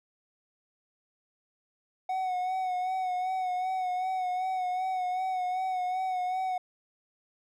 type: tone with vibrato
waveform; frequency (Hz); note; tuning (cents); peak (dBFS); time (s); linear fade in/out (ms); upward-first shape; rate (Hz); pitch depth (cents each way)
triangle; 740; F#5; 0; -26; 2.09-6.58; 5; sine; 2.6; 36
effects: none